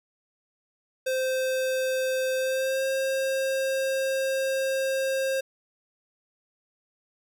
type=tone with pitch glide; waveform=square; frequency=520 to 533.7 Hz; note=C5 to C5; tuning=-11 to +34 cents; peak=-25 dBFS; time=1.06-5.41 s; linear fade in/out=10 ms; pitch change=+45 cents; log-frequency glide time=2.37-2.85 s; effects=none